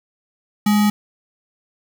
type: tone with sample-and-hold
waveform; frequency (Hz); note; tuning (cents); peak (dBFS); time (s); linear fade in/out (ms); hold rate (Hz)
sine; 207.7; G#3; 0; -12; 0.66-0.9; 5; 1050
effects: none